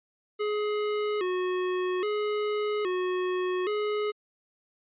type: tone with vibrato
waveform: square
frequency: 392 Hz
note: G4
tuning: in tune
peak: -27 dBFS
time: 0.39-4.12 s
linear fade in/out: 20 ms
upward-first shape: square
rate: 0.61 Hz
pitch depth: 120 cents each way
effects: resampled to 8000 Hz